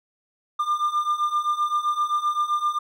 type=beating tone pair; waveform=triangle; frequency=1195 / 1202.7 Hz; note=D6 / D6; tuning=+30 / +41 cents; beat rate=7.7 Hz; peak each=-24 / -21 dBFS; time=0.59-2.79 s; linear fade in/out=10 ms; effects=none